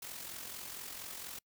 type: noise with amplitude modulation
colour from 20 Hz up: white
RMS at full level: -43 dBFS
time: 0.02-1.39 s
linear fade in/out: 5 ms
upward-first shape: sine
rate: 44.3 Hz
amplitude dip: 50%
effects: noise-tail reverb RT60 0.1 s tail -26 dB re dry